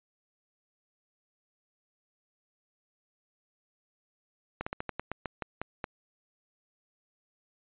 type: slowing click train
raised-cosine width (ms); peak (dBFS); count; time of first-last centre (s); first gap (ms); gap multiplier
0.5; -18; 11; 4.61-5.842; 55; 1.17
effects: resampled to 8000 Hz